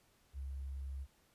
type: tone with sample-and-hold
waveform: sine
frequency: 67.9 Hz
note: C#2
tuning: 35 cents flat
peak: -40 dBFS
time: 0.33-1.07 s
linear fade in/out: 50 ms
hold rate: 11025 Hz
effects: pink hiss -71 dBFS RMS until 1.34 s + resampled to 32000 Hz